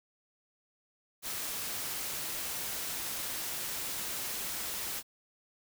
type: noise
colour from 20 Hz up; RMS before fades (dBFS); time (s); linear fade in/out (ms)
white; -37; 1.22-5.03; 50
effects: none